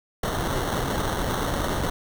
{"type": "noise with sample-and-hold", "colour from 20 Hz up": "pink", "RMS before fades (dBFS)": -26, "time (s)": [0.23, 1.9], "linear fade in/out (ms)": 5, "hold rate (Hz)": 2450, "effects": []}